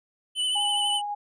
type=tone with vibrato; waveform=square; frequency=3000 Hz; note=F#7; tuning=23 cents sharp; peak=-24 dBFS; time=0.35-1.02 s; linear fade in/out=50 ms; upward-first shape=sine; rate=12 Hz; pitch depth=27 cents each way
type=tone with tremolo; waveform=sine; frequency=824 Hz; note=G#5; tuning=14 cents flat; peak=-27 dBFS; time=0.55-1.15 s; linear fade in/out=10 ms; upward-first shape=triangle; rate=11 Hz; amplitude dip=25%
effects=resampled to 22050 Hz